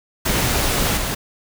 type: noise with level steps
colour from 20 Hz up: pink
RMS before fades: -19 / -23 dBFS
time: 0.25-1.15 s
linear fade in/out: 10 ms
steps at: 0.97 s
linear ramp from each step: 2 ms
effects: none